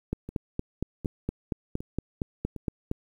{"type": "two click trains", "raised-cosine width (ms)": 3, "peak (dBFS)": [-15, -24], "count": [13, 4], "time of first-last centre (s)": [[0.13, 2.914], [0.29, 2.563]], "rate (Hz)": [4.31, 1.32], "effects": ["9-bit"]}